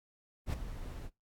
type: noise with ADSR envelope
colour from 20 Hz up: brown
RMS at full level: -29 dBFS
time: 0.46-1.1 s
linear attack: 72 ms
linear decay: 12 ms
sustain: -13 dB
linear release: 49 ms
effects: noise-tail reverb RT60 0.2 s tail -22 dB re dry + AAC 64 kbps